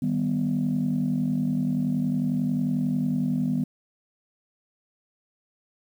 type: chord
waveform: sine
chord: Eb augmented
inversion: none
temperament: equal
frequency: 155.56 / 196 / 246.9 Hz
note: Eb3 / G3 / B3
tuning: 0 / 0 / 0 cents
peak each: -27 / -27 / -24 dBFS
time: 0.02-3.64 s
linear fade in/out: 5 ms
effects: tanh soft clip ceiling -16 dBFS + 9-bit